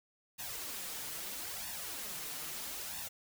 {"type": "noise with flanger", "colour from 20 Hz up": "white", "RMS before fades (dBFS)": -42, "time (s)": [0.38, 3.09], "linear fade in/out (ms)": 20, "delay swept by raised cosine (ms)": [1.1, 6.8], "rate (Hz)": 0.77, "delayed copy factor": 0.7, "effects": []}